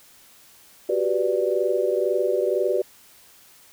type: chord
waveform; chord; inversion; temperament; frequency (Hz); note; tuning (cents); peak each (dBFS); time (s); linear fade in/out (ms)
sine; G major seventh; third; equal; 370 / 392 / 493.9 / 587.3; F#4 / G4 / B4 / D5; 0 / 0 / 0 / 0; -25; 0.89-2.82; 5
effects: white hiss -52 dBFS RMS until 3.72 s